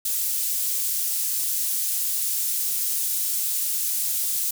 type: high-pass noise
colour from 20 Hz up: pink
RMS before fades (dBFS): -25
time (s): 0.05-4.51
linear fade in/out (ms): 5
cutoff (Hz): 9200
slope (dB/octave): 12
effects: none